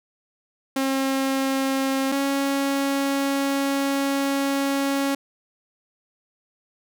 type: tone pair in turn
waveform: sawtooth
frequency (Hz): 268.8 / 276.4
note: C4 / C#4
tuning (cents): +47 / -5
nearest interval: unison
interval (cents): 48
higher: second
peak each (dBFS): -17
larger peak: neither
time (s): 0.76-2.12 / 2.12-5.15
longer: second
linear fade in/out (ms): 5
effects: none